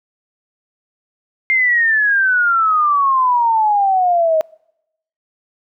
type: exponential sweep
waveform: sine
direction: down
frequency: 2119 to 623 Hz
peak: -11 dBFS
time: 1.5-4.41 s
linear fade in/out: 0 ms
effects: noise-tail reverb RT60 0.8 s tail -26 dB re dry